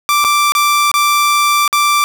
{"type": "tone with dropouts", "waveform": "sawtooth", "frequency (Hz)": 1174, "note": "D6", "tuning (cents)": -1, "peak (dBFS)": -6, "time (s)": [0.09, 2.04], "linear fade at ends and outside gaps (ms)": 0, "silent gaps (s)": [[0.242, 0.248], [0.521, 0.551], [0.915, 0.94], [1.678, 1.728]], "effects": []}